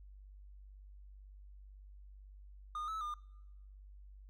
triangle tone with pitch steps, 1223 / 1302 / 1209 Hz, D#6 / E6 / D6, -30 / -22 / +50 cents, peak -36 dBFS, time 2.75-3.14 s, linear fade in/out 2 ms, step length 130 ms, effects noise-tail reverb RT60 1.0 s tail -24 dB re dry + added 49 Hz sine -52 dBFS peak until 4.29 s

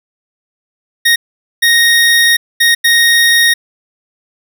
25% pulse tone bursts at uneven times, 1864.7 Hz, A#6, in tune, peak -3 dBFS, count 4, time 1.05-1.16 / 1.62-2.37 / 2.6-2.75 / 2.84-3.54 s, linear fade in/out 10 ms, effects none

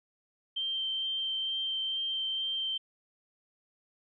sine tone with vibrato, 3136 Hz, G7, in tune, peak -30 dBFS, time 0.56-2.78 s, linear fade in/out 10 ms, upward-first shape sine, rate 2.2 Hz, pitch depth 8 cents each way, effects none

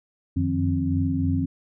sine tone cluster, 89.6 / 92.8 / 153.4 / 174.8 / 266.4 Hz, F2 / F#2 / D#3 / F3 / C4, +45 / +6 / -24 / +2 / +31 cents, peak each -25 / -33 / -29 / -31 / -24 dBFS, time 0.36-1.46 s, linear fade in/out 10 ms, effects none

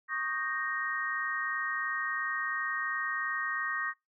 sine chord, Eb dominant seventh, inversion third, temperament equal with one note detuned, 1108.7 / 1231.6 / 1568 / 1864.7 Hz, Db6 / Eb6 / G6 / Bb6, 0 / -18 / 0 / 0 cents, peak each -39 / -38 / -38 / -33 dBFS, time 0.08-3.94 s, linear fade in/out 50 ms, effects noise-tail reverb RT60 0.2 s tail -24 dB re dry

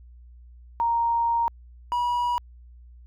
sine / triangle tone pair in turn, 932.3 / 968.1 Hz, A#5 / B5, 0 / -35 cents, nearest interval minor second, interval 65 cents, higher second, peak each -20 dBFS, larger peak neither, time 0.8-1.48 / 1.92-2.38 s, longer first, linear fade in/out 0 ms, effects added 60 Hz sine -45 dBFS peak until 3.06 s

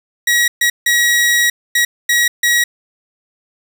sawtooth tone bursts at uneven times, 1910 Hz, A#6, 42 cents sharp, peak -7 dBFS, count 6, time 0.27-0.48 / 0.61-0.7 / 0.86-1.5 / 1.75-1.85 / 2.09-2.28 / 2.43-2.64 s, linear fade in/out 5 ms, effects none

